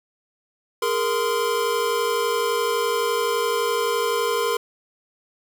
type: tone cluster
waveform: square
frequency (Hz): 415 / 466.8 / 1031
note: G#4 / A#4 / C6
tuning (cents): -1 / +2 / -26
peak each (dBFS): -27 / -24 / -26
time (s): 0.82-4.57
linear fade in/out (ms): 5
effects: none